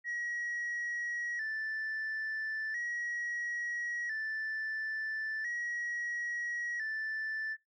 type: tone with vibrato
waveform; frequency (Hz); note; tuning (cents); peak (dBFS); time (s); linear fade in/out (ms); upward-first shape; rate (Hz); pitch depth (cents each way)
sine; 1832; A#6; -31; -32; 0.04-7.57; 50; square; 0.37; 69
effects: noise-tail reverb RT60 0.2 s tail -24 dB re dry + tanh soft clip ceiling -32 dBFS